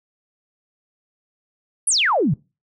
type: exponential sweep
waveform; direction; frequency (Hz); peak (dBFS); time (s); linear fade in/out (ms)
sine; down; 11175 to 122.2; -15; 1.87-2.34; 5
effects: noise-tail reverb RT60 0.3 s tail -25 dB re dry